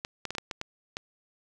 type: clicks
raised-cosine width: 0.2 ms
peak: -16 dBFS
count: 8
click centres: 0.049 / 0.253 / 0.306 / 0.351 / 0.383 / 0.512 / 0.614 / 0.969 s
effects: none